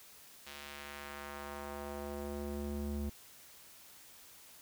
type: tone with band-pass filter sweep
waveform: square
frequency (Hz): 71.8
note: D2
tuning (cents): -39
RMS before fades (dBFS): -42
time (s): 0.46-3.1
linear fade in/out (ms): 10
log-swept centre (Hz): 3500 to 180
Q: 0.93
effects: white hiss -57 dBFS RMS until 4.61 s